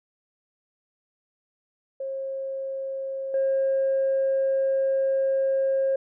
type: tone with level steps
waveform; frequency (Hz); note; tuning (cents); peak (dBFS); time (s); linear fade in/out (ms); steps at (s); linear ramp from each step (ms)
sine; 538; C5; +48; -28 / -19; 2-5.96; 5; 3.34; 2
effects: tanh soft clip ceiling -17 dBFS